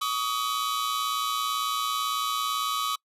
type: tone cluster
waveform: 45% pulse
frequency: 1134 / 1252 / 3050 / 3939 Hz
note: C#6 / D#6 / G7 / B7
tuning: +39 / +10 / -48 / -5 cents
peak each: -29 / -30 / -37 / -36 dBFS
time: 0.01-2.96 s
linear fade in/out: 10 ms
effects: noise-tail reverb RT60 0.1 s tail -26 dB re dry + resampled to 32000 Hz